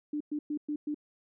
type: tone bursts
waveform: sine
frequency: 297.4 Hz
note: D4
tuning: 22 cents sharp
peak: -30 dBFS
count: 5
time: 0.13-0.945 s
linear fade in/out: 5 ms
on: 75 ms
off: 110 ms
effects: none